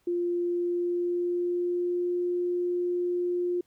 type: tone with pitch glide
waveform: sine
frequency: 349.2 to 353.9 Hz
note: F4 to F4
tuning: 0 to +23 cents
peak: -25 dBFS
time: 0.07-3.61 s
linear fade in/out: 5 ms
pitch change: +23 cents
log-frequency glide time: 0.42-2.19 s
effects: pink hiss -70 dBFS RMS until 3.66 s